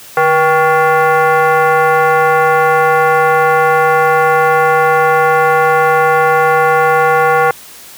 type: tone with frequency modulation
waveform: sine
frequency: 151.3 Hz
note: D#3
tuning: 48 cents flat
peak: -7 dBFS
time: 0.17-7.51 s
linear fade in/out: 2 ms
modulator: 633 Hz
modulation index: 2.2
effects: white hiss -35 dBFS RMS until 7.97 s + high-pass 60 Hz 12 dB/octave